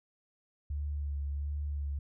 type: tone with vibrato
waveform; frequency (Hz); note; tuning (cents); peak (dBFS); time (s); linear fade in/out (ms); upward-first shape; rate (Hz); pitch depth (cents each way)
sine; 72; D2; -34; -32; 0.7-1.99; 5; sine; 1.4; 27
effects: none